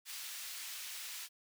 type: high-pass noise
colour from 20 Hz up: pink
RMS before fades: -45 dBFS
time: 0.05-1.29 s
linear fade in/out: 50 ms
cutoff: 2400 Hz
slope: 12 dB/octave
effects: none